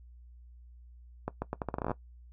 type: accelerating click train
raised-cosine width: 1 ms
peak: -18 dBFS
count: 14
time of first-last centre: 1.28-1.916 s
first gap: 140 ms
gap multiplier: 0.79
effects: noise-tail reverb RT60 0.1 s tail -17 dB re dry + added 60 Hz sine -50 dBFS peak until 2.32 s